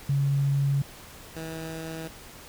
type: tone pair in turn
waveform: sine / 15% pulse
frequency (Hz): 139.6 / 161.5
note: C#3 / E3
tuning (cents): +13 / -35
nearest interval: minor third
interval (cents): 252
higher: second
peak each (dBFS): -21 / -28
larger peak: first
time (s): 0.09-0.82 / 1.36-2.08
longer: first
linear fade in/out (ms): 5
effects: pink hiss -46 dBFS RMS until 2.48 s